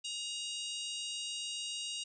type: harmonic tone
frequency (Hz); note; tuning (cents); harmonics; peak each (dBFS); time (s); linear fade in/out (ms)
947; A#5; +27; 3 / 4 / 5 / 6 / 7 / 8 / 9; -40 / -44 / -48 / -50 / -49 / -50 / -49; 0.04-2.04; 10
effects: none